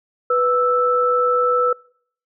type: tone pair together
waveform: sine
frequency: 493.9 / 1318.5 Hz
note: B4 / E6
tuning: 0 / 0 cents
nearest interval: octave + perfect fourth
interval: 1700 cents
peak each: -17 dBFS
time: 0.3-1.73 s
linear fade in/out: 5 ms
effects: noise-tail reverb RT60 0.6 s tail -26 dB re dry

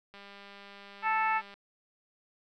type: click train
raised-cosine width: 0.3 ms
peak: -34 dBFS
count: 281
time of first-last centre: 0.14-1.54 s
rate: 200 Hz
type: harmonic tone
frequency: 440 Hz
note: A4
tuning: in tune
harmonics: 2 / 3 / 4 / 5 / 6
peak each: -28 / -32 / -34 / -36 / -38 dBFS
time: 1.02-1.42 s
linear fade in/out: 50 ms
effects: none

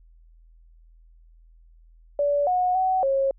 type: tone with pitch steps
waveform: sine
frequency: 576 / 728 / 750 / 543 Hz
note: D5 / F#5 / F#5 / C#5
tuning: -34 / -28 / +23 / -36 cents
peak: -19 dBFS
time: 2.19-3.31 s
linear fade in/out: 2 ms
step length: 280 ms
effects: added 41 Hz sine -50 dBFS peak until 3.38 s

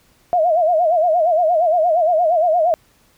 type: tone with vibrato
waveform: sine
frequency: 668 Hz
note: E5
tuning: 23 cents sharp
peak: -12 dBFS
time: 0.33-2.74 s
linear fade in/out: 0 ms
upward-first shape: sine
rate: 8.6 Hz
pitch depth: 140 cents each way
effects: pink hiss -56 dBFS RMS until 3.17 s

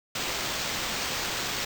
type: noise with sample-and-hold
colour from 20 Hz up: white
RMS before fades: -31 dBFS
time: 0.15-1.65 s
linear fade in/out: 5 ms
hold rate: 11025 Hz
effects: none

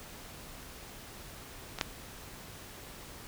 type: clicks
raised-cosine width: 0.2 ms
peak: -20 / -10 dBFS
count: 2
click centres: 1.787 / 1.812 s
effects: pink hiss -48 dBFS RMS until 3.27 s

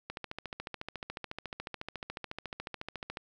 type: click train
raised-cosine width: 0.3 ms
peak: -22 dBFS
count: 44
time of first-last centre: 0.1-3.171 s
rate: 14 Hz
effects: none

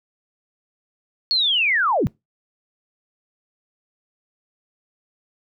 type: linear sweep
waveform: sine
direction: down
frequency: 4399 to 83 Hz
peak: -16 dBFS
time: 1.31-2.07 s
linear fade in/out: 0 ms
effects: noise-tail reverb RT60 0.2 s tail -23 dB re dry

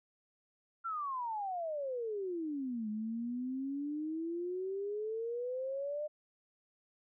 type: exponential two-way sweep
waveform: sine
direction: down then up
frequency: 1382 to 210.4 to 608 Hz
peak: -35 dBFS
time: 0.84-6.08 s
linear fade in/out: 20 ms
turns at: 2.89 s
effects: none

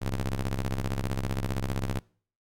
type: ring-modulated tone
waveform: sawtooth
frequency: 66.5 Hz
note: C2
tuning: 29 cents sharp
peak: -21 dBFS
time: 0.01-2 s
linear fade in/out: 20 ms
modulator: 40.9 Hz
effects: noise-tail reverb RT60 0.5 s tail -26 dB re dry + AAC 64 kbps

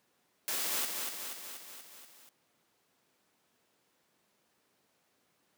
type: noise with echo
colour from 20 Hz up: white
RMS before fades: -34 dBFS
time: 0.48-0.85 s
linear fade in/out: 0 ms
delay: 240 ms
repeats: 6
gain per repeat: -4 dB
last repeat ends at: 2.29 s
effects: pink hiss -73 dBFS RMS until 5.57 s + high-pass 200 Hz 12 dB/octave

